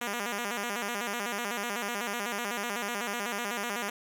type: tone with vibrato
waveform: 5% pulse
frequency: 220 Hz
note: A3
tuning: in tune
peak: -20 dBFS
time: 0.01-3.9 s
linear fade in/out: 5 ms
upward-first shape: square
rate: 8 Hz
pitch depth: 150 cents each way
effects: none